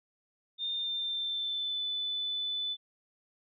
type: tone with pitch glide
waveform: sine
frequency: 3623 to 3500 Hz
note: A7 to A7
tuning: +50 to -10 cents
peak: -31 dBFS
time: 0.58-2.77 s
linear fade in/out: 50 ms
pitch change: -60 cents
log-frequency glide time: 0.71-1.83 s
effects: none